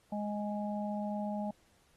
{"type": "harmonic tone", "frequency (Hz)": 207.7, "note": "G#3", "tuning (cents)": 0, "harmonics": [1, 3, 4], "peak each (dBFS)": [-35, -40, -41], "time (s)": [0.12, 1.51], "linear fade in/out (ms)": 5, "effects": ["pink hiss -69 dBFS RMS until 1.96 s", "AAC 32 kbps"]}